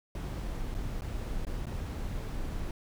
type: noise with dropouts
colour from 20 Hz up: brown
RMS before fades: -35 dBFS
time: 0.15-2.71 s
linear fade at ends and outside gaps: 2 ms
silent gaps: 0.743-0.748 / 1.01-1.019 / 1.451-1.468 / 1.657-1.667 s
effects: none